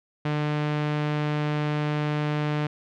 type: tone with low-pass filter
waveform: sawtooth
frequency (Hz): 149.6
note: D3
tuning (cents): +32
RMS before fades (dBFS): -26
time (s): 0.25-2.67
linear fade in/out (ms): 5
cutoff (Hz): 2900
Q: 1
effects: none